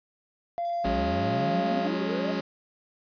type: tone with tremolo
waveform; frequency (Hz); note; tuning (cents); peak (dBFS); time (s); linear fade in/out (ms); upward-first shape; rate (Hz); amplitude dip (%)
sine; 689; F5; -24; -26; 0.58-1.87; 0; sine; 1.3; 25
type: chord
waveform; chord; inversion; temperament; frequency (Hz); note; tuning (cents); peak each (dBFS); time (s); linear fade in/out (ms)
25% pulse; F# suspended second; none; equal with one note detuned; 180.98 / 207.7 / 277.2; F#3 / G#3 / C#4; -38 / 0 / 0; -28; 0.84-2.41; 10
type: exponential sweep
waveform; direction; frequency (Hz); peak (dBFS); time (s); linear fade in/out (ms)
triangle; up; 52.2 to 650; -29; 0.85-2.32; 10
effects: resampled to 11025 Hz + 8-bit